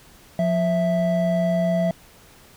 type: tone pair together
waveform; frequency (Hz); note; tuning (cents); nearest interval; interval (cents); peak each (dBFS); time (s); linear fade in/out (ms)
triangle; 176.66 / 659.3; F3 / E5; +20 / 0; octave + major seventh; 2280; -19; 0.39-1.91; 2
effects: pink hiss -50 dBFS RMS until 2.56 s